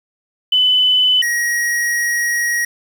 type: tone pair in turn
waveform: sine / square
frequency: 3008 / 1894.9 Hz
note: F#7 / A#6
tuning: +28 / +28 cents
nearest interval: minor sixth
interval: 800 cents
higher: first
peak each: -10 / -16 dBFS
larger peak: first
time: 0.52-1.22 / 1.22-2.65 s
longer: second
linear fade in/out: 5 ms
effects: 7-bit